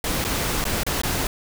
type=noise with dropouts; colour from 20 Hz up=pink; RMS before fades=-24 dBFS; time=0.04-1.27 s; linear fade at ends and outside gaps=2 ms; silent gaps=0.242-0.248 / 0.642-0.652 / 0.834-0.865 / 1.017-1.034 s; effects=none